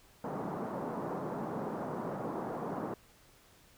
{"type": "band-pass noise", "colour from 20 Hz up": "pink", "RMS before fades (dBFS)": -38, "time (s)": [0.24, 2.94], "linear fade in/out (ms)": 2, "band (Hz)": [160, 1100], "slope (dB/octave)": 24, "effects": ["pink hiss -62 dBFS RMS until 3.77 s"]}